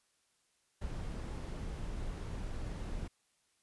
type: noise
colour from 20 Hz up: brown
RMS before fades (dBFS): -40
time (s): 0.81-3.08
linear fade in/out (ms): 10
effects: white hiss -75 dBFS RMS until 3.62 s + resampled to 24000 Hz